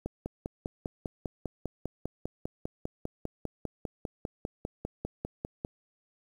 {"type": "click train", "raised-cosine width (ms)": 2, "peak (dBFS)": -20, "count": 29, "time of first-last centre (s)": [0.06, 5.649], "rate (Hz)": 5.01, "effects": ["9-bit"]}